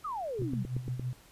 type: exponential sweep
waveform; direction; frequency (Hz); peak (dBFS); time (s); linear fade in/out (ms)
sine; down; 1318.5 to 174.4; -33; 0.04-0.64; 10
type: tone with tremolo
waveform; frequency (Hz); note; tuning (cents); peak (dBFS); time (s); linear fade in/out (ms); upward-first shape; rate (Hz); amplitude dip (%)
sine; 125.8; B2; +32; -30; 0.39-1.13; 0; sine; 6.2; 70
type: click train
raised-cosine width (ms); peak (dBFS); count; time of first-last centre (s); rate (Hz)
3; -25; 6; 0.42-0.996; 8.68
effects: pink hiss -58 dBFS RMS until 1.31 s + resampled to 32000 Hz